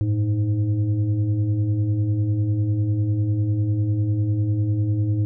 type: tone with frequency modulation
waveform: sine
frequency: 107.5 Hz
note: A2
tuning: 40 cents flat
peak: -18 dBFS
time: 0.01-5.25 s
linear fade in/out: 0 ms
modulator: 205 Hz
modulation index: 0.66
effects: none